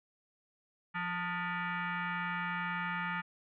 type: tone with frequency modulation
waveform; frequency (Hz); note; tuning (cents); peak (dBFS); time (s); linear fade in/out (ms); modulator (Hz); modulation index
sine; 174.9; F3; +3; -33; 0.94-3.22; 20; 532; 3.8
effects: none